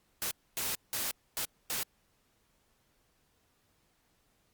white noise bursts at uneven times, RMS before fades -34 dBFS, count 5, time 0.22-0.31 / 0.57-0.75 / 0.93-1.11 / 1.37-1.45 / 1.7-1.83 s, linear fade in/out 0 ms, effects pink hiss -72 dBFS RMS until 4.53 s + Opus 48 kbps

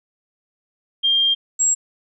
sine tone pair in turn, 3199 / 7609 Hz, G7 / A#8, +34 / +35 cents, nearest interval octave + minor third, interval 1501 cents, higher second, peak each -14 dBFS, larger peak neither, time 1.03-1.35 / 1.59-1.75 s, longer first, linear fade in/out 20 ms, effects none

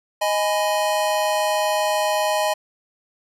square chord, G# minor, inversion second, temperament just, 623 / 830.6 / 996.7 Hz, D#5 / G#5 / B5, +2 / 0 / +16 cents, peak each -22 / -24 / -27 dBFS, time 0.21-2.54 s, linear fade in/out 10 ms, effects resampled to 32000 Hz

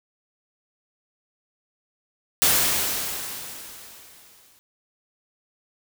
white noise with exponential decay, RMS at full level -17 dBFS, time 2.42-4.59 s, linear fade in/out 0 ms, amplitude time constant 470 ms, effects none

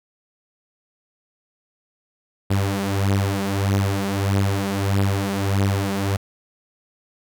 sawtooth beating tone pair, 98 / 99.6 Hz, G2 / G2, 0 / +28 cents, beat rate 1.6 Hz, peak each -17 / -19 dBFS, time 2.5-6.17 s, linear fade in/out 10 ms, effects none

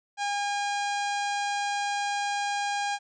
harmonic tone, 812 Hz, G#5, 39 cents flat, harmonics 1 / 2 / 3 / 4 / 5 / 6 / 7 / 8 / 9 / 10, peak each -28 / -34 / -38 / -40 / -42 / -44 / -45 / -46 / -47 / -48 dBFS, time 0.17-2.99 s, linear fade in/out 50 ms, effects none

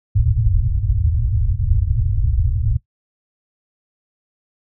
white low-pass noise, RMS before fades -17 dBFS, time 0.15-2.77 s, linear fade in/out 10 ms, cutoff 120 Hz, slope 96 dB/octave, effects noise-tail reverb RT60 0.1 s tail -17 dB re dry

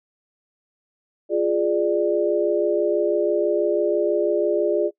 sine chord, D diminished, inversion first, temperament equal with one note detuned, 349.2 / 415.3 / 593.5 Hz, F4 / Ab4 / D5, 0 / 0 / +18 cents, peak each -22 dBFS, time 1.29-4.91 s, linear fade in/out 50 ms, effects noise-tail reverb RT60 0.1 s tail -22 dB re dry

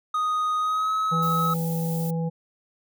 triangle tone with pitch glide, 1244.5 to 1283.2 Hz, D#6 to E6, 0 to -47 cents, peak -20 dBFS, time 0.14-1.54 s, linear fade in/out 5 ms, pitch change +53 cents, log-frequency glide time 0.59-0.92 s
harmonic tone, 164.81 Hz, E3, in tune, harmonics 1 / 3 / 5, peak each -24 / -33 / -39 dBFS, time 1.11-2.3 s, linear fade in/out 20 ms
violet noise, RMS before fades -37 dBFS, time 1.22-2.11 s, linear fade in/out 10 ms
effects none

